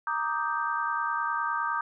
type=chord; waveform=sine; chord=Eb major seventh; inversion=second; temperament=equal; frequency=932.3 / 1174.7 / 1244.5 / 1568 Hz; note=Bb5 / D6 / Eb6 / G6; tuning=0 / 0 / 0 / 0 cents; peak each=-32 dBFS; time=0.07-1.81 s; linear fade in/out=2 ms; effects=none